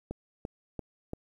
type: click train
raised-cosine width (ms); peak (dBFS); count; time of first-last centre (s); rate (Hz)
2; -22; 4; 0.11-1.134; 2.93
effects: 10-bit